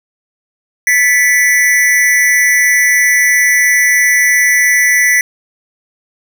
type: tone with amplitude modulation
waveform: square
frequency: 1976 Hz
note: B6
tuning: in tune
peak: -5 dBFS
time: 0.87-5.21 s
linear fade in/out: 2 ms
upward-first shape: sine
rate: 243 Hz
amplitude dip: 70%
effects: none